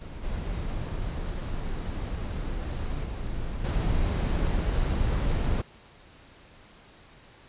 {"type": "noise with level steps", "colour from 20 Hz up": "brown", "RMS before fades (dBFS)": [-38, -31, -33, -25], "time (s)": [0.01, 5.62], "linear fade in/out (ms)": 10, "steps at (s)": [0.23, 3.04, 3.64], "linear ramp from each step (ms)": 5, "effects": ["pink hiss -53 dBFS RMS until 7.48 s", "resampled to 8000 Hz"]}